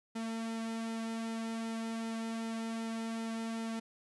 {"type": "tone with flanger", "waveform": "sawtooth", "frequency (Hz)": 226.2, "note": "A3", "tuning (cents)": 48, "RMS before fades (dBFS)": -38, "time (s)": [0.15, 3.8], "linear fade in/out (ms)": 10, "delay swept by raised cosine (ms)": [1.8, 2.62], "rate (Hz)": 2.6, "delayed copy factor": -0.65, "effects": ["resampled to 24000 Hz"]}